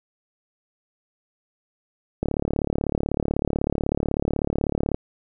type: click train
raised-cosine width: 2 ms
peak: -9 dBFS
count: 99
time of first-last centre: 2.23-4.945 s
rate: 36.1 Hz
effects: none